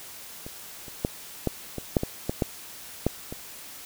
clicks, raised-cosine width 2 ms, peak -24 / -28 / -10 / -10 / -18 / -6 / -13 / -12 / -9 / -8 / -21 dBFS, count 11, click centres 0.465 / 0.882 / 1.049 / 1.473 / 1.783 / 1.968 / 2.034 / 2.295 / 2.422 / 3.066 / 3.325 s, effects white hiss -43 dBFS RMS until 3.85 s

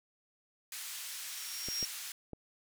white band-pass noise, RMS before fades -43 dBFS, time 0.72-2.12 s, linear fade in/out 2 ms, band 1600 to 12000 Hz, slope 12 dB/octave
sine tone with exponential growth, 5588 Hz, F8, in tune, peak -31 dBFS, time 0.88-1.85 s, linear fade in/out 2 ms, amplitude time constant 210 ms
clicks, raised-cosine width 2 ms, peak -29 dBFS, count 3, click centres 1.686 / 1.828 / 2.333 s
effects none

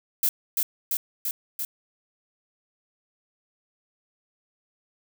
violet noise with echo, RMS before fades -22 dBFS, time 0.23-0.29 s, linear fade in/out 2 ms, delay 340 ms, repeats 4, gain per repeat -2 dB, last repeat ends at 1.65 s, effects none

